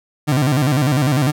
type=tone with vibrato; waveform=30% pulse; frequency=138.59 Hz; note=C#3; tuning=in tune; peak=-11 dBFS; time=0.27-1.32 s; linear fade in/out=20 ms; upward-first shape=square; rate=10 Hz; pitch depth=140 cents each way; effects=none